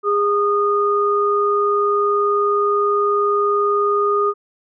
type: tone pair together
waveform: sine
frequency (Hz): 409.3 / 1228.6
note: G#4 / D#6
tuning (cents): -25 / -22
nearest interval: octave + perfect fifth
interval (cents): 1903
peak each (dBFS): -17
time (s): 0.03-4.34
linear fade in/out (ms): 50
effects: none